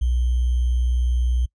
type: tone with sample-and-hold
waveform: sine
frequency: 61 Hz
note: B1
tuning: 21 cents flat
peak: -17 dBFS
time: 0.01-1.46 s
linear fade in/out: 10 ms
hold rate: 3150 Hz
effects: noise-tail reverb RT60 0.1 s tail -24 dB re dry + resampled to 22050 Hz